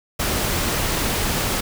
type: noise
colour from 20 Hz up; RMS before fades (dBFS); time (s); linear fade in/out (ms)
pink; -22; 0.19-1.61; 10
effects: none